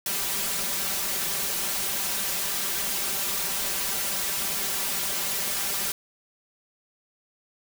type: noise with comb filter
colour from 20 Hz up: white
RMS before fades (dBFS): -28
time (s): 0.06-5.92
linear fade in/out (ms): 2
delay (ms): 5.1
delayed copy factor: +0.75
effects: none